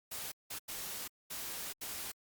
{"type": "noise bursts at uneven times", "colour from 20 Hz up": "white", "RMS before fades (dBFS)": -42, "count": 5, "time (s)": [[0.11, 0.32], [0.5, 0.59], [0.68, 1.08], [1.3, 1.73], [1.81, 2.12]], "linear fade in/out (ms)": 10, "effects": ["Opus 48 kbps"]}